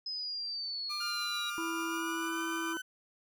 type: exponential sweep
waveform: sine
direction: down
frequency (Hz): 5100 to 3841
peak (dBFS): -35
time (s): 0.06-1.5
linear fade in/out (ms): 5
type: tone with tremolo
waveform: 30% pulse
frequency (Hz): 1196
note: D6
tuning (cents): +31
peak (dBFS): -36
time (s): 0.89-2.74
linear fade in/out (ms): 20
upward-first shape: sine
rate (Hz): 6.8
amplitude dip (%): 25
type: tone with pitch glide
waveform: 35% pulse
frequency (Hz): 1407 to 1516.7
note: F6 to F#6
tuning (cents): +12 to +42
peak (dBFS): -36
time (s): 1-2.82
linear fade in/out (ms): 10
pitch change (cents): +130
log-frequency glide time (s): 1.86-2.41
type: harmonic tone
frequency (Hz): 330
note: E4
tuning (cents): +2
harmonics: 1 / 3 / 4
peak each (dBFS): -36 / -42 / -46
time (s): 1.58-2.77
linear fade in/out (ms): 0
effects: none